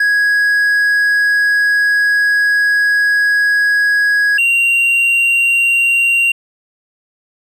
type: tone pair in turn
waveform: triangle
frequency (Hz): 1661.2 / 2761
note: G#6 / F7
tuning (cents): 0 / -20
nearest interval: major sixth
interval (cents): 880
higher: second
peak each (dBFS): -8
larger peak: neither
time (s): 0-4.38 / 4.38-6.32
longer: first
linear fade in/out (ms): 5
effects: none